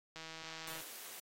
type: click train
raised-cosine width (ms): 0.2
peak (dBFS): -30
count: 105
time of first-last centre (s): 0.16-0.806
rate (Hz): 161
type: high-pass noise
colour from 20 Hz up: white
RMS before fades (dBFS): -48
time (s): 0.67-1.2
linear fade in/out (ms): 5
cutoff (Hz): 290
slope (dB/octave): 12
effects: AAC 48 kbps